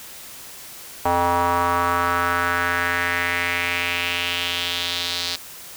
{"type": "tone with band-pass filter sweep", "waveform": "square", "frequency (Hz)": 87.2, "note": "F2", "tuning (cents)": -2, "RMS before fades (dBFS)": -22, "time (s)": [1.05, 5.36], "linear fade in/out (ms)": 5, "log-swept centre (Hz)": [860, 4300], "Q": 3.1, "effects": ["white hiss -39 dBFS RMS until 5.76 s"]}